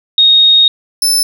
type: tone pair in turn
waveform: sine / 25% pulse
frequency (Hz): 3729 / 5274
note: A#7 / E8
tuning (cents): 0 / 0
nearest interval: tritone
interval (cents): 600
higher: second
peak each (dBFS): -4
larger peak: neither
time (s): 0.18-0.68 / 1.02-1.23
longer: first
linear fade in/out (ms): 2
effects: none